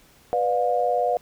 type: chord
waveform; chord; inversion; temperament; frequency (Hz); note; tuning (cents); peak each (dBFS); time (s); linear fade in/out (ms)
sine; B diminished; none; just; 493.9 / 592.7 / 711.2; B4 / D5 / F5; 0 / +16 / +31; -24 / -26 / -22; 0.33-1.17; 0
effects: pink hiss -55 dBFS RMS until 1.21 s